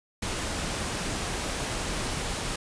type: noise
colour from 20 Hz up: pink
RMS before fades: -31 dBFS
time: 0.22-2.56 s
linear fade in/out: 5 ms
effects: resampled to 22050 Hz